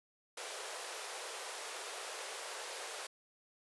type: high-pass noise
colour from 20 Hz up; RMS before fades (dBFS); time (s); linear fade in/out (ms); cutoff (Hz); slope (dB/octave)
pink; -44; 0.37-3.07; 5; 410; 48
effects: resampled to 24000 Hz